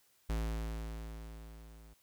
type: tone with level ramp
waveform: square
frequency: 55 Hz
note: A1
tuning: in tune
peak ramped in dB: -32 to -55 dBFS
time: 0.29-1.94 s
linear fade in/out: 10 ms
effects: white hiss -70 dBFS RMS until 2.02 s